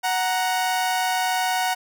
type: tone pair together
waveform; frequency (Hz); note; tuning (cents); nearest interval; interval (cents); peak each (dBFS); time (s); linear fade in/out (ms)
sawtooth; 740.5 / 936; F#5 / A#5; +1 / +7; major third; 406; -18 / -23; 0.03-1.75; 20
effects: none